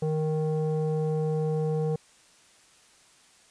square tone with low-pass filter, 155.56 Hz, D#3, in tune, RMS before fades -27 dBFS, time 0.02-1.96 s, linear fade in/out 5 ms, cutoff 570 Hz, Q 3.8, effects white hiss -58 dBFS RMS until 3.5 s + resampled to 22050 Hz

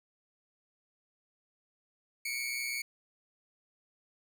sawtooth tone pair together, 2195 / 2320 Hz, C#7 / D7, -18 / -22 cents, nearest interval minor second, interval 96 cents, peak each -32 / -35 dBFS, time 2.25-2.82 s, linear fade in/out 5 ms, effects none

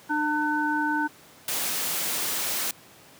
harmonic tone, 300.9 Hz, D4, 42 cents sharp, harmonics 1 / 3 / 5, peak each -27 / -27 / -27 dBFS, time 0.09-1.08 s, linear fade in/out 20 ms
white noise, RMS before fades -28 dBFS, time 1.48-2.71 s, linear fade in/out 2 ms
effects pink hiss -51 dBFS RMS until 3.19 s + high-pass 150 Hz 12 dB/octave

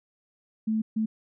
sine tone bursts at uneven times, 219.1 Hz, A3, 7 cents flat, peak -23 dBFS, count 2, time 0.67-0.82 / 0.96-1.06 s, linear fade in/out 10 ms, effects none

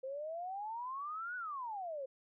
sine exponential two-way sweep, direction up then down, 516 to 1500 to 516 Hz, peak -39 dBFS, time 0.03-2.06 s, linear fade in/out 10 ms, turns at 1.36 s, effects none

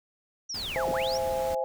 sine linear two-way sweep, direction down then up, 5920 to 103.83 to 5920 Hz, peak -32 dBFS, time 0.49-1.18 s, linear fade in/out 10 ms, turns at 0.9 s
pink noise, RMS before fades -41 dBFS, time 0.54-1.55 s, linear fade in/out 5 ms
click train, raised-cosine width 5 ms, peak -35 dBFS, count 16, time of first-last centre 0.76-1.533 s, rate 19.4 Hz
sine chord, C augmented, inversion none, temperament equal, 523.3 / 659.3 / 830.6 Hz, C5 / E5 / G#5, 0 / 0 / 0 cents, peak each -28 / -33 / -32 dBFS, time 0.76-1.64 s, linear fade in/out 0 ms
effects none

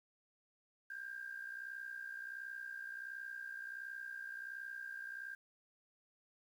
sine tone with amplitude modulation, 1595 Hz, G6, 30 cents sharp, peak -40 dBFS, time 0.9-5.35 s, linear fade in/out 5 ms, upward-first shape sine, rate 61.4 Hz, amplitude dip 70%, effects tanh soft clip ceiling -36 dBFS + 11-bit

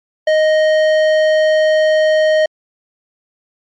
sine tone with tanh clipping, 622.3 Hz, D#5, in tune, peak -11 dBFS, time 0.27-2.46 s, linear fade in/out 5 ms, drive 13 dB, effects MP3 96 kbps

